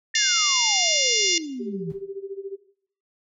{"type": "exponential sweep", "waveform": "sine", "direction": "down", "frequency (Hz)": [1841, 155.56], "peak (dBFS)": -29, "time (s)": [0.14, 1.92], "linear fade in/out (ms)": 2}
{"type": "harmonic tone", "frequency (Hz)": 705, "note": "F5", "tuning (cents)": 16, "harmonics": [3, 4, 5, 6, 7, 8, 9, 10], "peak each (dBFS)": [-27, -25, -26, -29, -27, -25, -30, -31], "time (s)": [0.15, 1.38], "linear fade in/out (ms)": 2}
{"type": "tone with tremolo", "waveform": "sine", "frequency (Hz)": 392, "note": "G4", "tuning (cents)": 0, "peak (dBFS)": -28, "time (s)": [1.59, 2.57], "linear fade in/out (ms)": 20, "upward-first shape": "sine", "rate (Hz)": 14, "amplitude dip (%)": 85}
{"type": "noise with exponential decay", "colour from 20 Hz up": "brown", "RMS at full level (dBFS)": -41, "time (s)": [1.9, 2.08], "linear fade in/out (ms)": 1, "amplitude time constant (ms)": 38}
{"effects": ["noise-tail reverb RT60 0.6 s tail -17 dB re dry"]}